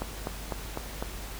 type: click train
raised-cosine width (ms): 1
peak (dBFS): -17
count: 5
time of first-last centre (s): 0.02-1.025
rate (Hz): 3.98
effects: added 50 Hz sine -39 dBFS peak until 1.39 s + pink hiss -42 dBFS RMS until 1.39 s